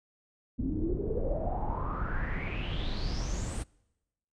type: noise with low-pass filter sweep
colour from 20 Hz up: brown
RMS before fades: -32 dBFS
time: 0.58-3.64 s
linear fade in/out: 20 ms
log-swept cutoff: 240 to 9300 Hz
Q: 8.3
effects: noise-tail reverb RT60 1.0 s tail -26 dB re dry